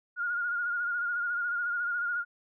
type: tone with vibrato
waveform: sine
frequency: 1426 Hz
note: F6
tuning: 36 cents sharp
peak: -28 dBFS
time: 0.16-2.25 s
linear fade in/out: 50 ms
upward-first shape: sine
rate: 14 Hz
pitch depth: 43 cents each way
effects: none